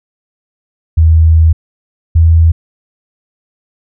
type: tone pair in turn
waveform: sine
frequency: 80.6 / 82.06 Hz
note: E2 / E2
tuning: -38 / -7 cents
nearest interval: unison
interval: 31 cents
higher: second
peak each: -3 dBFS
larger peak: neither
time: 0.97-1.53 / 2.15-2.52 s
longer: first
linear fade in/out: 10 ms
effects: none